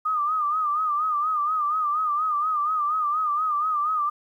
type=tone with vibrato; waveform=sine; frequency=1220 Hz; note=D#6; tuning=34 cents flat; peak=-21 dBFS; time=0.05-4.1 s; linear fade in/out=10 ms; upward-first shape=sine; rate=4.2 Hz; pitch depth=83 cents each way; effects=10-bit